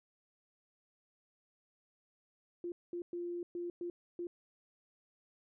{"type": "tone bursts at uneven times", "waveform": "sine", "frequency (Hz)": 348.2, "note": "F4", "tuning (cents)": -5, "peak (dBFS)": -37, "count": 6, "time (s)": [[2.64, 2.72], [2.93, 3.02], [3.13, 3.43], [3.55, 3.7], [3.81, 3.9], [4.19, 4.27]], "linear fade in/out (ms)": 2, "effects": []}